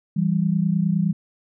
sine tone pair together, 166.26 / 196 Hz, E3 / G3, +15 / 0 cents, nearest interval minor third, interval 285 cents, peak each -20 / -21 dBFS, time 0.16-1.13 s, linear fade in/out 10 ms, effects none

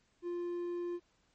triangle tone, 349.2 Hz, F4, in tune, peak -33 dBFS, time 0.22-1 s, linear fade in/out 50 ms, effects pink hiss -73 dBFS RMS until 1.34 s + MP3 32 kbps

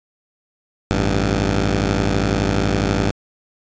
10% pulse tone pair together, 55 / 98 Hz, A1 / G2, 0 / 0 cents, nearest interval minor seventh, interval 1000 cents, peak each -11 dBFS, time 0.91-3.11 s, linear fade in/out 0 ms, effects resampled to 16000 Hz

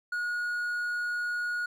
triangle tone, 1447 Hz, F#6, 39 cents flat, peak -27 dBFS, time 0.12-1.66 s, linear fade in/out 5 ms, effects none

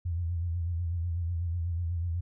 sine tone with vibrato, 85.4 Hz, F2, 38 cents flat, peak -28 dBFS, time 0.05-2.21 s, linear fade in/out 10 ms, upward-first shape sine, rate 8.1 Hz, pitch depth 68 cents each way, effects none

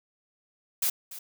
blue noise with echo, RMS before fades -26 dBFS, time 0.82-0.9 s, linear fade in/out 5 ms, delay 290 ms, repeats 1, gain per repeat -15 dB, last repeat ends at 1.19 s, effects none

